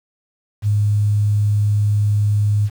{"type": "tone with quantisation", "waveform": "sine", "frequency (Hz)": 103.83, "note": "G#2", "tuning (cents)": 0, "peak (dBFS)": -13, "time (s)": [0.62, 2.7], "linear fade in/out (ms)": 50, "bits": 7, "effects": []}